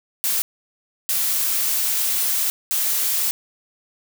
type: noise bursts at uneven times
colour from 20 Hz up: blue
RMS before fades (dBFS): -21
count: 3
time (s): 0.24-0.42 / 1.09-2.5 / 2.71-3.31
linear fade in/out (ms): 0
effects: none